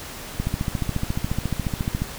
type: click train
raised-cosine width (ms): 5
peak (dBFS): -11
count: 24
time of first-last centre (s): 0.4-2.02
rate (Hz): 14.2
effects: pink hiss -36 dBFS RMS until 2.18 s